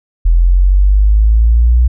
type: linear sweep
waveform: sine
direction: up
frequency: 41.2 to 61.3 Hz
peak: -5 dBFS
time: 0.25-1.88 s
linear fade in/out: 10 ms
effects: none